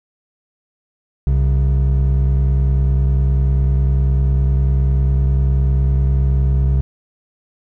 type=tone pair together; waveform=triangle; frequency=65.64 / 135.6 Hz; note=C2 / C#3; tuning=+6 / -38 cents; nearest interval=octave + minor second; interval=1256 cents; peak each=-11 / -16 dBFS; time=1.27-6.81 s; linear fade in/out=0 ms; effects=none